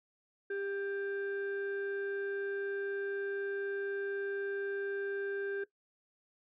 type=tone pair together; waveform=sine; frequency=397.8 / 1581 Hz; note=G4 / G6; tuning=+25 / +14 cents; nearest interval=2 octaves; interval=2389 cents; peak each=-34 / -40 dBFS; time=0.5-5.64 s; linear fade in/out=5 ms; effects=noise-tail reverb RT60 0.1 s tail -17 dB re dry + tanh soft clip ceiling -29 dBFS